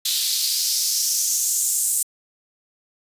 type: noise with high-pass filter sweep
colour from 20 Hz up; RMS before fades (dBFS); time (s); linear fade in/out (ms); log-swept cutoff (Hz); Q
white; -21; 0.05-2.03; 5; 3800 to 8200; 3.2
effects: resampled to 32000 Hz